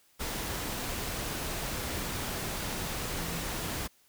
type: tone in noise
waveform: sine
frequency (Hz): 167.5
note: E3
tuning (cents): +28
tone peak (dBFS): -38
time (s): 3.19-3.43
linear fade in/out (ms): 20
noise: pink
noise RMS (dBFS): -35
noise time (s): 0.19-3.88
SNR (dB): -6
effects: white hiss -65 dBFS RMS until 4.08 s